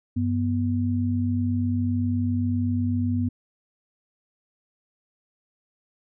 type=tone pair together; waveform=sine; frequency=97 / 244.8 Hz; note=G2 / B3; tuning=-18 / -15 cents; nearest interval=octave + major third; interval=1603 cents; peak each=-24 dBFS; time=0.16-3.29 s; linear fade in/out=10 ms; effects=none